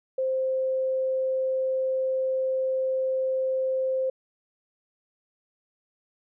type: tone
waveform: sine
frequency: 523.3 Hz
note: C5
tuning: in tune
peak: -23 dBFS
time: 0.18-4.1 s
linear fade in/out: 5 ms
effects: none